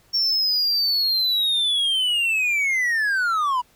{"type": "linear sweep", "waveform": "triangle", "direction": "down", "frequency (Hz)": [5490, 956], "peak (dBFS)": -17, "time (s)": [0.13, 3.62], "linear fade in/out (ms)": 20, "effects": ["pink hiss -58 dBFS RMS until 3.75 s"]}